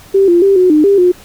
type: tone with pitch steps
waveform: sine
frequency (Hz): 390.5 / 345.9 / 393.3 / 366 / 304.4 / 398.5 / 358.6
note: G4 / F4 / G4 / F#4 / D#4 / G4 / F4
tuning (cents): -7 / -17 / +6 / -19 / -38 / +28 / +46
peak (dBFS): -5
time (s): 0.14-1.12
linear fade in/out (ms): 10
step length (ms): 140
effects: pink hiss -39 dBFS RMS until 1.24 s